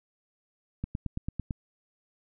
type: click train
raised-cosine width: 5 ms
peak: -19 dBFS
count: 7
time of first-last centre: 0.84-1.508 s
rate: 8.98 Hz
effects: none